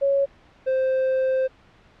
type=tone pair in turn; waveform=sine / triangle; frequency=554.4 / 523.3 Hz; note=C#5 / C5; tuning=0 / 0 cents; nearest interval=minor second; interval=100 cents; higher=first; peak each=-17 dBFS; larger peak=neither; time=0.01-0.26 / 0.66-1.48 s; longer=second; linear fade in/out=20 ms; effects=pink hiss -54 dBFS RMS until 2 s + low-pass 3000 Hz 12 dB/octave